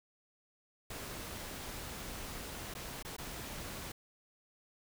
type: noise with dropouts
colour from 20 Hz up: pink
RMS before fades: -44 dBFS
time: 0.9-3.92 s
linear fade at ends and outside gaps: 5 ms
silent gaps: 2.74-2.75 / 3.027-3.048 / 3.166-3.182 s
effects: none